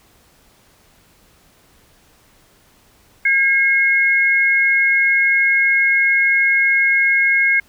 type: tone pair together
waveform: sine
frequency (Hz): 1621 / 2164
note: G#6 / C#7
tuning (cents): -42 / -42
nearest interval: perfect fourth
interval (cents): 500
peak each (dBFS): -17 / -13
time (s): 3.25-7.6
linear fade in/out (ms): 5
effects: pink hiss -53 dBFS RMS until 7.68 s